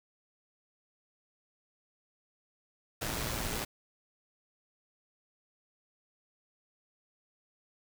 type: noise with amplitude modulation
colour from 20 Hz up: pink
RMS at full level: -33 dBFS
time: 3.01-3.65 s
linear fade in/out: 10 ms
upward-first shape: sine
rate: 112 Hz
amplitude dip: 50%
effects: none